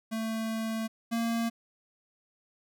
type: tone pair in turn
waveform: square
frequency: 222.9 / 230.5 Hz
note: A3 / A#3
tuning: +23 / -19 cents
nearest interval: minor second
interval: 58 cents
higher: second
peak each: -31 / -28 dBFS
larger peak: second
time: 0.11-0.88 / 1.11-1.5 s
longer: first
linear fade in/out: 20 ms
effects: none